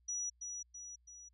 sine tone with echo, 5850 Hz, F#8, 21 cents flat, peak -36 dBFS, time 0.08-0.3 s, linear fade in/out 10 ms, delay 330 ms, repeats 3, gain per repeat -5 dB, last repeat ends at 1.29 s, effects added 60 Hz sine -68 dBFS peak until 1.33 s

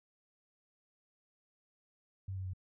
sine tone with pitch steps, 95.9 / 94.2 / 92.53 Hz, G2 / F#2 / F#2, -37 / +32 / +1 cents, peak -37 dBFS, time 2.28-2.535 s, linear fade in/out 5 ms, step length 85 ms, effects none

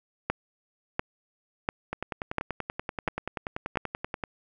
two click trains, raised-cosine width 0.5 ms, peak -16 / -10 dBFS, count 25 / 6, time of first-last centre 1.93-4.238 / 0.3-3.772 s, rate 10.4 / 1.44 Hz, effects none

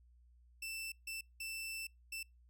sawtooth tone bursts at uneven times, 2664 Hz, E7, 18 cents sharp, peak -38 dBFS, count 4, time 0.62-0.92 / 1.07-1.21 / 1.4-1.87 / 2.12-2.23 s, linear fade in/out 5 ms, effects noise-tail reverb RT60 0.2 s tail -26 dB re dry + added 60 Hz sine -62 dBFS peak until 2.49 s

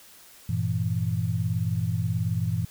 sine chord, E diminished, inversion first, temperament equal, 98 / 116.54 / 164.81 Hz, G2 / Bb2 / E3, 0 / 0 / 0 cents, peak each -28 / -27 / -29 dBFS, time 0.49-2.65 s, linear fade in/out 5 ms, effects white hiss -51 dBFS RMS until 2.7 s

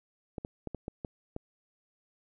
clicks, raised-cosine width 2 ms, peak -23 dBFS, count 7, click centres 0.382 / 0.449 / 0.673 / 0.747 / 0.881 / 1.048 / 1.364 s, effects none

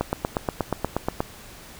click train, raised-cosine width 1 ms, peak -8 dBFS, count 11, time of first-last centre 0.01-1.205 s, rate 8.37 Hz, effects pink hiss -44 dBFS RMS until 1.79 s

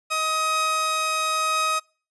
sawtooth tone pair together, 631.5 / 1262 Hz, D#5 / D#6, +26 / +24 cents, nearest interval octave, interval 1198 cents, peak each -28 / -18 dBFS, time 0.1-1.8 s, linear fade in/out 20 ms, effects noise-tail reverb RT60 0.4 s tail -26 dB re dry + resampled to 24000 Hz

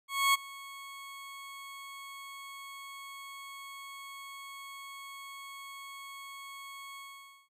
20% pulse tone with ADSR envelope, 1102 Hz, C#6, 11 cents flat, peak -17 dBFS, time 0.08-7.49 s, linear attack 260 ms, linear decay 20 ms, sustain -22 dB, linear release 520 ms, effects AAC 64 kbps

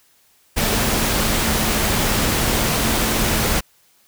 sine tone in noise, 220 Hz, A3, in tune, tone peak -28 dBFS, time 0.56-3.61 s, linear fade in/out 20 ms, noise pink, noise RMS -19 dBFS, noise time 0.56-3.61 s, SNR -12 dB, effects white hiss -57 dBFS RMS until 4.07 s

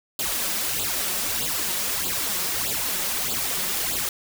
white noise with flanger, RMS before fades -26 dBFS, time 0.19-4.09 s, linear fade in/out 2 ms, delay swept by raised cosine 0.25 to 5.55 ms, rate 1.6 Hz, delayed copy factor +0.75, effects none

